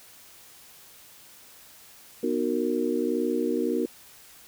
sine chord, B major seventh, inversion none, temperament just, 246.9 / 308.7 / 370.4 / 463 Hz, B3 / D#4 / F#4 / A#4, 0 / -14 / +2 / -12 cents, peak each -29 dBFS, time 2.23-3.86 s, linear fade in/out 5 ms, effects white hiss -51 dBFS RMS until 4.47 s

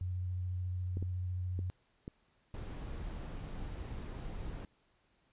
sine tone with vibrato, 90.7 Hz, F#2, 34 cents flat, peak -34 dBFS, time 0.01-1.7 s, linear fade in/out 0 ms, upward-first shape square, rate 14 Hz, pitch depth 14 cents each way
clicks, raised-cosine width 3 ms, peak -29 dBFS, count 4, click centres 0.971 / 1.026 / 1.591 / 2.079 s
brown noise, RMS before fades -42 dBFS, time 2.54-4.65 s, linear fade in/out 2 ms
effects pink hiss -73 dBFS RMS until 5.32 s + resampled to 8000 Hz

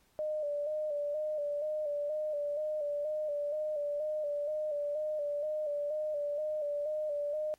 sine tone with vibrato, 597 Hz, D5, 28 cents sharp, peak -31 dBFS, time 0.19-7.54 s, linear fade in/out 0 ms, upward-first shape square, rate 2.1 Hz, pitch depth 43 cents each way, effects pink hiss -69 dBFS RMS until 7.58 s + MP3 64 kbps

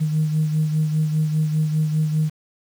sine beating tone pair, 154.5 / 159.5 Hz, D#3 / D#3, -12 / +43 cents, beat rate 5 Hz, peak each -17 / -26 dBFS, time 0-2.3 s, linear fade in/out 20 ms, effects tanh soft clip ceiling -12 dBFS + 7-bit

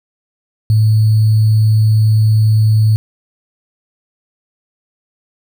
sine tone with sample-and-hold, 108.8 Hz, A2, 19 cents flat, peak -7 dBFS, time 0.7-2.96 s, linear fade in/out 0 ms, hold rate 4410 Hz, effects none

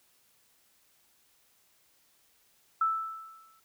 sine tone with exponential decay, 1318.5 Hz, E6, in tune, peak -22 dBFS, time 2.81-3.6 s, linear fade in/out 5 ms, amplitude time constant 170 ms, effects white hiss -67 dBFS RMS until 3.64 s

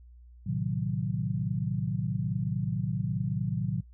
sine chord, A diminished seventh, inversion none, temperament equal with one note detuned, 111.92 / 130.81 / 155.56 / 185 Hz, A2 / C3 / Eb3 / Gb3, +30 / 0 / 0 / 0 cents, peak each -33 dBFS, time 0.46-3.81 s, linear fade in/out 10 ms, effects noise-tail reverb RT60 0.1 s tail -23 dB re dry + added 60 Hz sine -49 dBFS peak until 3.93 s

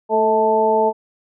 harmonic tone with a mistuned harmonic, 220 Hz, A3, in tune, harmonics 1 / 2 / 3 / 4, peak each -26 / -17 / -19 / -17 dBFS, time 0.09-0.93 s, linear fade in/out 50 ms, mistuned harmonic 3, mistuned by -37 cents, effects none

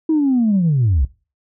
sine linear sweep, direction down, 324.2 to 57.7 Hz, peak -11 dBFS, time 0.09-1.05 s, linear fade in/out 5 ms, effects noise-tail reverb RT60 0.3 s tail -18 dB re dry + tanh soft clip ceiling -9 dBFS

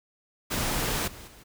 pink noise with level steps, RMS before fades -28 / -45 / -51 dBFS, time 0.5-1.44 s, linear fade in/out 20 ms, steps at 1.07 / 1.27 s, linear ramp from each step 10 ms, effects none

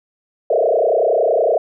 sine tone with frequency modulation, 554.4 Hz, C#5, in tune, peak -12 dBFS, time 0.5-1.58 s, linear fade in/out 5 ms, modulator 30.7 Hz, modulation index 4.1, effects none

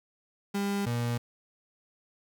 35% pulse tone pair in turn, 200.4 / 119.16 Hz, G3 / A#2, +38 / +38 cents, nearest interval major sixth, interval 900 cents, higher first, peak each -26 dBFS, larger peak neither, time 0.54-0.86 / 0.86-1.18 s, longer neither, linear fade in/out 10 ms, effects 11-bit

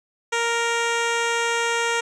10% pulse tone, 466.2 Hz, A#4, in tune, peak -12 dBFS, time 0.32-2.01 s, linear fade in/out 10 ms, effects resampled to 22050 Hz

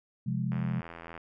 sine chord, F minor, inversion second, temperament equal, 130.81 / 174.61 / 207.7 Hz, C3 / F3 / Ab3, 0 / 0 / 0 cents, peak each -31 / -33 / -34 dBFS, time 0.26-0.81 s, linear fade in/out 10 ms
click train, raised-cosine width 0.5 ms, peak -28 dBFS, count 56, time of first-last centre 0.52-1.177 s, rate 83.7 Hz
effects none

